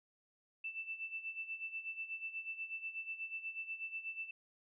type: tone with tremolo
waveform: sine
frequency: 2656 Hz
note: E7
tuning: 12 cents sharp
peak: -38 dBFS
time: 0.64-4.31 s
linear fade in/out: 5 ms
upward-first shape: sine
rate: 8.2 Hz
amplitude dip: 75%
effects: none